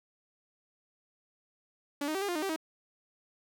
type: tone with pitch steps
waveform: sawtooth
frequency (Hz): 286.8 / 310.2 / 386.7 / 404.3 / 351.3 / 306.8 / 389 / 317.4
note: D4 / D#4 / G4 / G#4 / F4 / D#4 / G4 / D#4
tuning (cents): -41 / -5 / -24 / -46 / +10 / -24 / -13 / +35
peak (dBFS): -27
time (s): 2.01-2.562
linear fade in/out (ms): 5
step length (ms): 69
effects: none